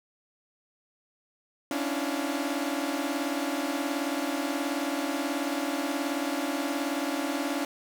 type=tone cluster; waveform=sawtooth; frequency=275.2 / 293.8 / 332.8 / 704 Hz; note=C#4 / D4 / E4 / F5; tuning=-12 / +1 / +17 / +14 cents; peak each=-28 / -28 / -32 / -35 dBFS; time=1.71-7.65 s; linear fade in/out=2 ms; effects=none